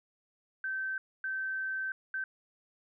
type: tone bursts at uneven times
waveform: sine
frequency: 1547 Hz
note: G6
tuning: 23 cents flat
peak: -32 dBFS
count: 3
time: 0.64-0.98 / 1.24-1.92 / 2.14-2.24 s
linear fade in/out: 2 ms
effects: none